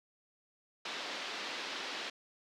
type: band-pass noise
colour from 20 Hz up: white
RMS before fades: -41 dBFS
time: 0.85-2.1 s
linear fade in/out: 5 ms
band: 240 to 4400 Hz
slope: 24 dB/octave
effects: none